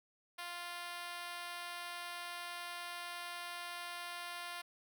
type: tone with high-pass filter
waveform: 5% pulse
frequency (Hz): 349.2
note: F4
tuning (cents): 0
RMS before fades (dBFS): -45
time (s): 0.38-4.62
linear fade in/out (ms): 10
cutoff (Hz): 780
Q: 1.5
effects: none